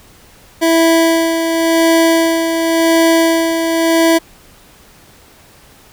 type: tone with tremolo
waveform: 25% pulse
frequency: 329.2 Hz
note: E4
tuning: 2 cents flat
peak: -4 dBFS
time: 0.61-4.19 s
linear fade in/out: 20 ms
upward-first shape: sine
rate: 0.92 Hz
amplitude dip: 50%
effects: pink hiss -44 dBFS RMS until 5.92 s